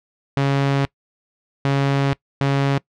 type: tone bursts at uneven times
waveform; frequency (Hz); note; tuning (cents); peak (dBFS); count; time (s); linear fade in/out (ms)
sawtooth; 138.59; C#3; 0; -12; 3; 0.37-0.85 / 1.65-2.13 / 2.41-2.78; 0
effects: noise-tail reverb RT60 0.1 s tail -23 dB re dry + low-pass 4000 Hz 12 dB/octave